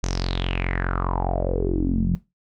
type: tone with low-pass filter sweep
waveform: sawtooth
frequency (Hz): 44.84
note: F1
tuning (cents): +46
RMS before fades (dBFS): -23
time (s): 0.03-2.15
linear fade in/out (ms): 0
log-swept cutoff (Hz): 6500 to 170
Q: 7
effects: noise-tail reverb RT60 0.2 s tail -17 dB re dry